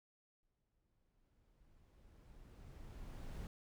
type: noise with exponential growth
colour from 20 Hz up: brown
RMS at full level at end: -45 dBFS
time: 0.43-3.47 s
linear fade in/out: 1 ms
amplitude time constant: 660 ms
effects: none